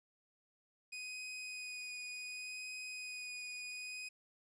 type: tone with vibrato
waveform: sawtooth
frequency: 2489 Hz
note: D#7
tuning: in tune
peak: -40 dBFS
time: 0.92-4.09 s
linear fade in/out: 10 ms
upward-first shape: sine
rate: 0.68 Hz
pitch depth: 13 cents each way
effects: resampled to 22050 Hz + 12-bit